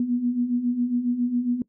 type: beating tone pair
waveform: sine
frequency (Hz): 238.4 / 245.7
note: A#3 / B3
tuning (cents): +39 / -9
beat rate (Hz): 7.3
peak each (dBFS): -28 / -22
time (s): 0-1.62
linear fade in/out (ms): 2
effects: noise-tail reverb RT60 0.1 s tail -21 dB re dry